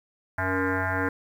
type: tone with frequency modulation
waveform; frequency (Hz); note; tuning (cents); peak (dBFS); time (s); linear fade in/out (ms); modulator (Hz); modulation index
sine; 659; E5; -1; -23; 0.38-1.09; 5; 188; 6.1
effects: 9-bit